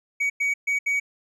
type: tone bursts at uneven times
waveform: triangle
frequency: 2257 Hz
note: C#7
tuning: 31 cents sharp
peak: -19 dBFS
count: 4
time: 0.2-0.3 / 0.4-0.54 / 0.67-0.79 / 0.86-1 s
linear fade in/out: 10 ms
effects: resampled to 24000 Hz